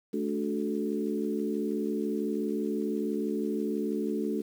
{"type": "harmonic tone with a mistuned harmonic", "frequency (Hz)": 72.3, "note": "D2", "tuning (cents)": -27, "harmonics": [3, 4, 5, 6], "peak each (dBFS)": [-32, -33, -34, -35], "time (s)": [0.13, 4.42], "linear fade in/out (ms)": 10, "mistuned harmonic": 5, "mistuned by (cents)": 30, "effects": ["9-bit"]}